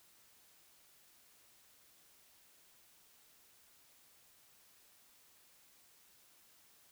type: silence
effects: white hiss -66 dBFS RMS until 6.91 s